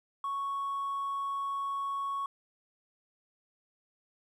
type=tone with hard clipping; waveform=triangle; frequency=1108.7 Hz; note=C#6; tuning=in tune; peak=-31 dBFS; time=0.24-2.26 s; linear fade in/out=2 ms; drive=2 dB; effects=none

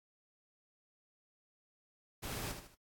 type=noise with echo; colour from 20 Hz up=pink; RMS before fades=-42 dBFS; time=2.22-2.53 s; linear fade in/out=20 ms; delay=76 ms; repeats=3; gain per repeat=-7 dB; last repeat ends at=2.758 s; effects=AAC 64 kbps

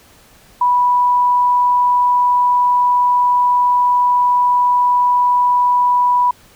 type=tone; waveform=sine; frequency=983 Hz; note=B5; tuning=8 cents flat; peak=-10 dBFS; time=0.61-6.31 s; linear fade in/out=5 ms; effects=pink hiss -47 dBFS RMS until 6.55 s

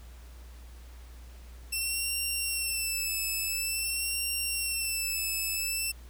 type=tone with vibrato; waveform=10% pulse; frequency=2684 Hz; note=E7; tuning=31 cents sharp; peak=-21 dBFS; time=1.72-5.92 s; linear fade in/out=10 ms; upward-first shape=sine; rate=0.48 Hz; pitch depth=50 cents each way; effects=added 60 Hz sine -45 dBFS peak until 6.09 s + pink hiss -57 dBFS RMS until 6.09 s

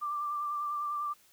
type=tone with vibrato; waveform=sine; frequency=1179 Hz; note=D6; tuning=6 cents sharp; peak=-31 dBFS; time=0.01-1.14 s; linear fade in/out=20 ms; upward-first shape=sine; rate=10 Hz; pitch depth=26 cents each way; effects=white hiss -63 dBFS RMS until 1.32 s

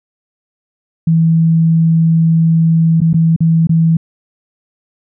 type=tone with dropouts; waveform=sine; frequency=163.5 Hz; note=E3; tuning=14 cents flat; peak=-7 dBFS; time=1.07-3.97 s; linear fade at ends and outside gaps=5 ms; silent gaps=3.005-3.015 / 3.132-3.142 / 3.363-3.405 / 3.671-3.693 s; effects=none

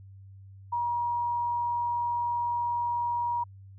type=tone; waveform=sine; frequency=954 Hz; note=A#5; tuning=40 cents sharp; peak=-26 dBFS; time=0.72-3.44 s; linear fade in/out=10 ms; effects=added 97 Hz sine -46 dBFS peak until 3.78 s

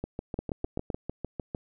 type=two click trains; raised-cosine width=2 ms; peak=-19 / -17 dBFS; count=11 / 5; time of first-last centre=0.04-1.548 / 0.39-0.902 s; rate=6.63 / 7.81 Hz; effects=none

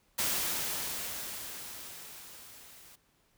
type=noise with level ramp; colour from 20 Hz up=white; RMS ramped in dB=-30 to -55 dBFS; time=0.18-2.96 s; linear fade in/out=10 ms; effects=pink hiss -70 dBFS RMS until 3.37 s

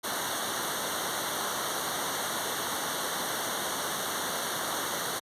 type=noise with comb filter; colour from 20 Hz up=pink; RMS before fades=-32 dBFS; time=0.03-5.2 s; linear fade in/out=20 ms; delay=0.4 ms; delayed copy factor=-0.95; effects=high-pass 100 Hz 12 dB/octave + resampled to 32000 Hz

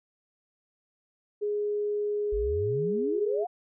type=tone; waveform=sine; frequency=415.3 Hz; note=G#4; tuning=in tune; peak=-26 dBFS; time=1.41-3.45 s; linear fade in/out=20 ms
type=exponential sweep; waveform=sine; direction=up; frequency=46.9 to 740 Hz; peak=-30 dBFS; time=2.32-3.47 s; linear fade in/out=10 ms
effects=none

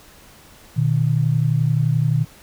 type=tone pair together; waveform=sine; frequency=121.5 / 153.08 Hz; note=B2 / D#3; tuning=-28 / -28 cents; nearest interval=major third; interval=400 cents; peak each=-18 dBFS; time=0.76-2.25 s; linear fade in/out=20 ms; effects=pink hiss -47 dBFS RMS until 2.42 s

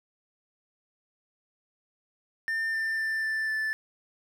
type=tone with pitch steps; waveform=triangle; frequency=1800 / 1788.6 / 1777.3 / 1766 / 1754.8 Hz; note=A6 / A6 / A6 / A6 / A6; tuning=+39 / +28 / +17 / +6 / -5 cents; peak=-25 dBFS; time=2.48-3.73 s; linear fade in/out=0 ms; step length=250 ms; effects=none

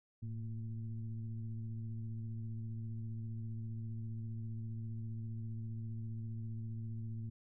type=tone with frequency modulation; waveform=sine; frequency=109.5 Hz; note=A2; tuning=8 cents flat; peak=-39 dBFS; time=0.22-7.3 s; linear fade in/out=10 ms; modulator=117 Hz; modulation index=0.65; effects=none

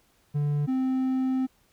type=tone pair in turn; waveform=triangle; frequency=146.2 / 260.5 Hz; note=D3 / C4; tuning=-7 / -7 cents; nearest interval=minor seventh; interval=1000 cents; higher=second; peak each=-21 dBFS; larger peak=neither; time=0.34-0.67 / 0.67-1.47 s; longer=second; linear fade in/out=20 ms; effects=pink hiss -65 dBFS RMS until 1.72 s

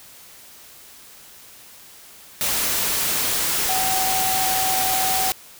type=tone in noise; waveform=sine; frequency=758 Hz; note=F#5; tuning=42 cents sharp; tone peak=-23 dBFS; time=3.69-5.31 s; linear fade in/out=0 ms; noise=white; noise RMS=-22 dBFS; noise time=2.41-5.32 s; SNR=-4 dB; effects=white hiss -45 dBFS RMS until 5.59 s

